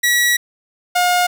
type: tone pair in turn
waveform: sawtooth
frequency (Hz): 1930 / 715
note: B6 / F5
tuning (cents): -40 / +41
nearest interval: octave + perfect fourth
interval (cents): 1719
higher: first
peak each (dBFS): -9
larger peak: neither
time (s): 0.03-0.37 / 0.95-1.27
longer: first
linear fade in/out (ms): 10
effects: none